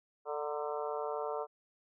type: harmonic tone with a mistuned harmonic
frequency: 148.1 Hz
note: D3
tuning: 15 cents sharp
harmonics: 3 / 4 / 5 / 6 / 7 / 8 / 9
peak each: -38 / -40 / -42 / -44 / -45 / -46 / -47 dBFS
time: 0.25-1.47 s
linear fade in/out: 50 ms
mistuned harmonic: 6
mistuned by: +67 cents
effects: none